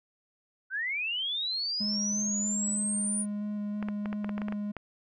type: linear sweep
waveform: sine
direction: up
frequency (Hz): 1480 to 9640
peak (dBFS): -29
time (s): 0.7-3.26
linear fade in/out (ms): 50
type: tone with vibrato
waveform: triangle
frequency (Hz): 207.7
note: G#3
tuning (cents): 0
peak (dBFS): -29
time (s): 1.8-4.72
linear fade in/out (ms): 10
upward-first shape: square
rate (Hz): 3.1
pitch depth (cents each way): 8
type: clicks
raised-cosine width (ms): 0.5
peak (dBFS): -22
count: 11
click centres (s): 3.827 / 3.886 / 4.058 / 4.129 / 4.245 / 4.293 / 4.38 / 4.418 / 4.484 / 4.524 / 4.767
effects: none